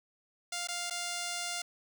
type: tone with dropouts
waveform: 5% pulse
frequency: 700 Hz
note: F5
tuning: 4 cents sharp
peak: -23 dBFS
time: 0.52-1.62 s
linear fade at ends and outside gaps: 5 ms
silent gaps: 0.673-0.685 / 0.9-0.907 s
effects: none